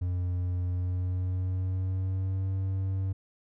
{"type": "tone with pitch glide", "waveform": "triangle", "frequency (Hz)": [89.7, 95.58], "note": ["F2", "G2"], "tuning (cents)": [47, -43], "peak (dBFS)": -25, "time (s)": [0.01, 3.13], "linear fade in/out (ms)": 10, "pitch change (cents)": 110, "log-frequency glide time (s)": [0.64, 2.5], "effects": []}